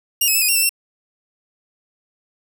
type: tone with pitch steps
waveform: 5% pulse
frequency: 2823 / 2570 / 2624 / 2487 / 2746 / 2661 / 2714 Hz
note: F7 / E7 / E7 / D#7 / F7 / E7 / E7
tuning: +18 / -45 / -9 / -1 / -30 / +16 / +50 cents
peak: -6 dBFS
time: 0.21-0.693 s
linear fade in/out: 5 ms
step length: 69 ms
effects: none